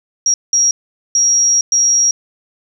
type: tone bursts at uneven times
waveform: sine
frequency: 5660 Hz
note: F8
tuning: 22 cents sharp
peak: -9 dBFS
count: 4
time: 0.26-0.34 / 0.53-0.71 / 1.15-1.61 / 1.72-2.11 s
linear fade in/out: 2 ms
effects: 7-bit